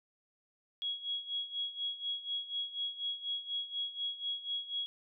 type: tone with tremolo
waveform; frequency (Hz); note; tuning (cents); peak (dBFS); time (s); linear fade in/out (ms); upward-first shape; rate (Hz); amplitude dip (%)
sine; 3322; G#7; 0; -32; 0.82-4.86; 0; sine; 4.1; 80
effects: none